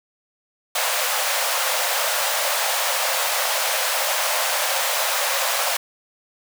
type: high-pass noise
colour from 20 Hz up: pink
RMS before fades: -22 dBFS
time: 0.75-5.77 s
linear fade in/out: 5 ms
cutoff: 510 Hz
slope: 96 dB/octave
effects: none